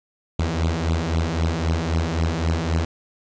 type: beating tone pair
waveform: sawtooth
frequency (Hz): 79.9 / 83.7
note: D#2 / E2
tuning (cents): +47 / +27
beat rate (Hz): 3.8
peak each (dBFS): -19 / -19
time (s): 0.39-2.85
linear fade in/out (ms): 5
effects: resampled to 16000 Hz + 8-bit